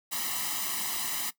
white noise with comb filter, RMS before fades -32 dBFS, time 0.11-1.31 s, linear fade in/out 20 ms, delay 1 ms, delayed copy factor +0.8, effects noise-tail reverb RT60 0.1 s tail -18 dB re dry + high-pass 200 Hz 12 dB/octave

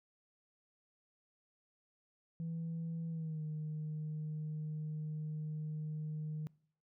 sine tone with pitch glide, 164.81 to 153.77 Hz, E3 to D#3, 0 to -20 cents, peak -36 dBFS, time 2.4-6.47 s, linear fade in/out 0 ms, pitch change -120 cents, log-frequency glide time 3.09-3.43 s, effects noise-tail reverb RT60 0.6 s tail -25 dB re dry + tanh soft clip ceiling -35 dBFS

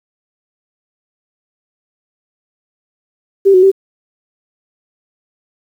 sine tone with pitch steps, 392.1 / 369.3 / 386.9 Hz, G4 / F#4 / G4, 0 / -3 / -23 cents, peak -4 dBFS, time 3.45-3.717 s, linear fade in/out 20 ms, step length 89 ms, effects 7-bit

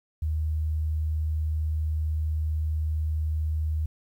sine tone, 77.78 Hz, D#2, in tune, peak -24 dBFS, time 0.22-3.86 s, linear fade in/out 5 ms, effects 10-bit

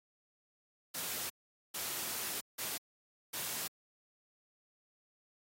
white noise bursts at uneven times, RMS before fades -39 dBFS, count 4, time 0.94-1.3 / 1.74-2.41 / 2.58-2.78 / 3.33-3.68 s, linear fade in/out 10 ms, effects high-pass 100 Hz 12 dB/octave + AAC 48 kbps

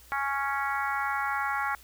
harmonic tone, 277.2 Hz, C#4, in tune, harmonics 3 / 4 / 5 / 6 / 7 / 8, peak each -32 / -33 / -32 / -36 / -37 / -40 dBFS, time 0.12-1.75 s, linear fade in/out 0 ms, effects added 60 Hz sine -55 dBFS peak until 1.83 s + white hiss -55 dBFS RMS until 1.83 s

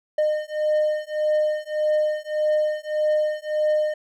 triangle beating tone pair, 609 / 610.7 Hz, D#5 / D#5, -37 / -32 cents, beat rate 1.7 Hz, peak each -21 dBFS, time 0.18-3.94 s, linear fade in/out 5 ms, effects none

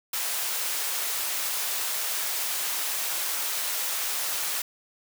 white high-pass noise, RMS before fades -29 dBFS, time 0.13-4.62 s, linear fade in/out 5 ms, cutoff 570 Hz, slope 12 dB/octave, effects none

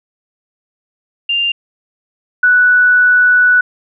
sine tone pair in turn, 2794 / 1480.1 Hz, F7 / F#6, 0 / 0 cents, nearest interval major seventh, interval 1100 cents, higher first, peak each -12 / -6 dBFS, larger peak second, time 1.29-1.52 / 2.43-3.61 s, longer second, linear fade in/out 5 ms, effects none

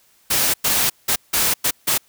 white noise bursts at uneven times, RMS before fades -18 dBFS, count 6, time 0.3-0.54 / 0.64-0.9 / 1.08-1.16 / 1.33-1.54 / 1.64-1.71 / 1.87-1.98 s, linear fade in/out 10 ms, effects white hiss -57 dBFS RMS until 2.08 s

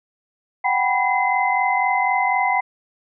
sine tone cluster, 745 / 789 / 982 / 2055 Hz, F#5 / G5 / B5 / C7, +12 / +11 / -10 / -32 cents, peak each -22 dBFS, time 0.64-2.61 s, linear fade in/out 10 ms, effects none

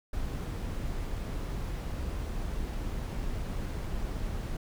brown noise, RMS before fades -34 dBFS, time 0.13-4.57 s, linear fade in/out 5 ms, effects none

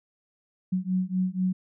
sine beating tone pair, 183 / 187.1 Hz, F#3 / F#3, -19 / +20 cents, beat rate 4.1 Hz, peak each -27 dBFS, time 0.72-1.53 s, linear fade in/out 10 ms, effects none

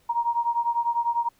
sine beating tone pair, 938 / 948 Hz, A#5 / A#5, +11 / +29 cents, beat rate 10 Hz, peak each -24 / -26 dBFS, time 0.09-1.29 s, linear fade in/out 10 ms, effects pink hiss -63 dBFS RMS until 1.39 s

